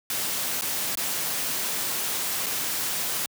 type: noise with dropouts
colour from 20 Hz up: white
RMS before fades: -28 dBFS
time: 0.1-3.26 s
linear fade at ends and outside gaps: 1 ms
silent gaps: 0.611-0.62 / 0.952-0.973 / 2.461-2.465 s
effects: high-pass 100 Hz 12 dB/octave